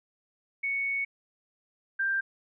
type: tone pair in turn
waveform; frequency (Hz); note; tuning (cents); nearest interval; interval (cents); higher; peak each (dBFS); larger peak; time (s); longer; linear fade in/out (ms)
sine; 2220 / 1581.2; C#7 / G6; +2 / +15; tritone; 587; first; -27 / -25; second; 0.63-1.05 / 1.99-2.21; first; 10
effects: none